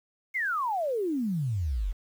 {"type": "exponential sweep", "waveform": "sine", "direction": "down", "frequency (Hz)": [2203, 40], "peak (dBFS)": -26, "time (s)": [0.34, 1.93], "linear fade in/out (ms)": 20, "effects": ["9-bit"]}